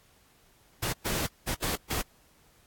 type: noise bursts at uneven times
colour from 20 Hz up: pink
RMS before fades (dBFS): -30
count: 5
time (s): 0.82-0.93 / 1.05-1.27 / 1.47-1.55 / 1.62-1.76 / 1.9-2.02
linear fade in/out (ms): 10
effects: pink hiss -62 dBFS RMS until 2.66 s + AAC 64 kbps

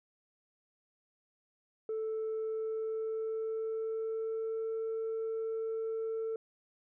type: tone with pitch glide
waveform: sine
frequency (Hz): 440 to 446.9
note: A4 to A4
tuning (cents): 0 to +27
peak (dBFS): -31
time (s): 1.89-6.36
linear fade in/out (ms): 2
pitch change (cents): +27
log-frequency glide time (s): 2.27-4.73
effects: tanh soft clip ceiling -31 dBFS

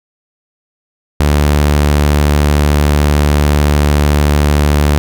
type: tone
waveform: sawtooth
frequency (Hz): 73.5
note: D2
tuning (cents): +2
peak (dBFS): -4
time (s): 1.2-4.98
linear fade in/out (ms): 0
effects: none

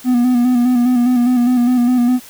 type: tone with vibrato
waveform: triangle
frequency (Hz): 246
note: B3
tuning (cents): -7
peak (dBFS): -8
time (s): 0.04-2.2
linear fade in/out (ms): 50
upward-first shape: square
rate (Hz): 4.9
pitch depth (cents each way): 37
effects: white hiss -39 dBFS RMS until 2.29 s

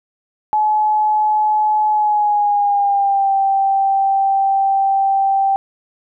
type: tone with pitch glide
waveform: sine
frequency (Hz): 853 to 782.2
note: G#5 to G5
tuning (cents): +46 to -4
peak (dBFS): -12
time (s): 0.53-5.56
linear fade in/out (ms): 0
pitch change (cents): -150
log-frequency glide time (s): 1.89-3.33
effects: none

